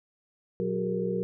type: tone cluster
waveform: sine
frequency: 121.1 / 184.7 / 373.1 / 410.5 / 465.5 Hz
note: B2 / F#3 / F#4 / G#4 / A#4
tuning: -34 / -3 / +14 / -20 / -2 cents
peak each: -40 / -31 / -33 / -35 / -31 dBFS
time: 0.6-1.23 s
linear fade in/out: 0 ms
effects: none